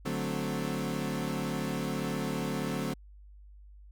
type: chord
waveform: 30% pulse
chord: D dominant seventh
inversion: none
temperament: equal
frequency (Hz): 146.83 / 185 / 220 / 261.6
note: D3 / F#3 / A3 / C4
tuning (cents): 0 / 0 / 0 / 0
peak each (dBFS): -34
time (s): 0.05-2.94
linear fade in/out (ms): 10
effects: added 50 Hz sine -49 dBFS peak until 3.91 s